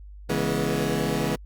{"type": "chord", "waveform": "20% pulse", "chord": "C# minor seventh", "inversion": "none", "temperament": "equal with one note detuned", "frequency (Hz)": [138.59, 164.81, 207.7, 242.4], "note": ["C#3", "E3", "G#3", "B3"], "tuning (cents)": [0, 0, 0, -32], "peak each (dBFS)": [-24, -24, -24, -25], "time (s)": [0.29, 1.36], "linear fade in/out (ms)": 10, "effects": ["added 50 Hz sine -40 dBFS peak until 1.45 s", "Opus 48 kbps"]}